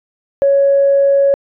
sine tone, 556 Hz, C#5, 5 cents sharp, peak -7 dBFS, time 0.42-1.34 s, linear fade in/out 0 ms, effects tanh soft clip ceiling -3 dBFS

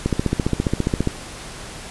click train, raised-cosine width 3 ms, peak -5 dBFS, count 16, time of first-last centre 0.06-1.074 s, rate 14.8 Hz, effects pink hiss -35 dBFS RMS until 1.9 s + resampled to 24000 Hz

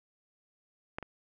clicks, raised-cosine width 0.5 ms, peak -20 / -26 dBFS, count 2, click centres 0.985 / 1.027 s, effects none

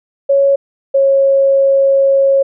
sine tone pair in turn, 554.4 / 546.8 Hz, C#5 / C#5, 0 / -24 cents, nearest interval unison, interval 24 cents, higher first, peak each -7 dBFS, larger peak neither, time 0.29-0.56 / 0.94-2.43 s, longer second, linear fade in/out 10 ms, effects none

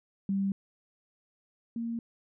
sine tone pair in turn, 196 / 231.7 Hz, G3 / A#3, 0 / -10 cents, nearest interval minor third, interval 290 cents, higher second, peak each -26 / -31 dBFS, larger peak first, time 0.29-0.52 / 1.76-1.99 s, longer neither, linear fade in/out 2 ms, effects none

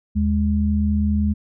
sine tone pair together, 77.8 / 207.7 Hz, D#2 / G#3, 0 / 0 cents, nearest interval octave + perfect fourth, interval 1700 cents, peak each -19 dBFS, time 0.15-1.34 s, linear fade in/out 20 ms, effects none

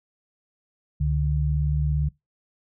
sine tone pair together, 69.76 / 147.3 Hz, C#2 / D3, +12 / +6 cents, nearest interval octave + minor second, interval 1294 cents, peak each -23 dBFS, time 1-2.09 s, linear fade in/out 10 ms, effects noise-tail reverb RT60 0.2 s tail -23 dB re dry

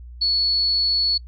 sine tone, 4406 Hz, C#8, 11 cents flat, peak -17 dBFS, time 0.21-1.18 s, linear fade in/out 10 ms, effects noise-tail reverb RT60 0.1 s tail -26 dB re dry + added 60 Hz sine -36 dBFS peak until 1.27 s

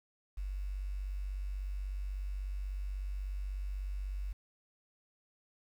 sine tone with quantisation, 48.18 Hz, G1, 29 cents flat, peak -35 dBFS, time 0.37-4.33 s, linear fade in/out 10 ms, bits 10, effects none

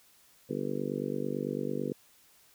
harmonic tone, 49 Hz, G1, in tune, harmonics 3 / 4 / 5 / 6 / 7 / 8 / 9 / 10, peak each -40 / -40 / -37 / -40 / -39 / -40 / -38 / -40 dBFS, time 0.49-1.93 s, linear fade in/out 10 ms, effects white hiss -62 dBFS RMS until 2.54 s

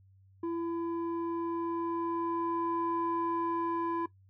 square tone with low-pass filter sweep, 335.9 Hz, E4, 33 cents sharp, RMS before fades -33 dBFS, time 0.43-4.06 s, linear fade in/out 5 ms, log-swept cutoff 700 to 1200 Hz, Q 3.3, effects noise-tail reverb RT60 0.1 s tail -17 dB re dry + added 96 Hz sine -58 dBFS peak until 4.29 s

